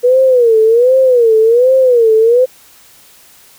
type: tone with vibrato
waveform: sine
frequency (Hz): 480.8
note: B4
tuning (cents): -46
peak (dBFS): -5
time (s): 0.03-2.46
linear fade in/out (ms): 20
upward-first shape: sine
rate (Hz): 1.3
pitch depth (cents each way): 160
effects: white hiss -43 dBFS RMS until 3.58 s